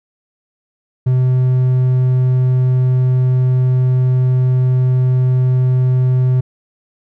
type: tone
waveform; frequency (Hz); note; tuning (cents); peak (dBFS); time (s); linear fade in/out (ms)
triangle; 127.7; C3; -42; -8; 1.06-6.41; 10
effects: none